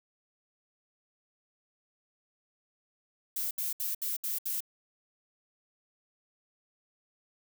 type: noise bursts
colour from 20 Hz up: violet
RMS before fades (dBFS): -33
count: 6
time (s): 3.36-4.605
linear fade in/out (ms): 5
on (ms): 150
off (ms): 69
effects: none